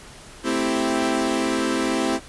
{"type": "chord", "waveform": "sawtooth", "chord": "A minor seventh", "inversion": "none", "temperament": "equal", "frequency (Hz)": [220, 261.6, 329.6, 392], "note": ["A3", "C4", "E4", "G4"], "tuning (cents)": [0, 0, 0, 0], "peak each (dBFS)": [-25, -20, -21, -24], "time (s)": [0.43, 2.2], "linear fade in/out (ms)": 50, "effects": ["pink hiss -43 dBFS RMS until 2.28 s", "resampled to 24000 Hz"]}